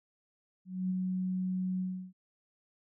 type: tone with ADSR envelope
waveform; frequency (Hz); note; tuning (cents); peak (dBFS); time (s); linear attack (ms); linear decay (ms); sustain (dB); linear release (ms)
sine; 185; F#3; 0; -28; 0.65-2.13; 250; 23; -2; 330
effects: none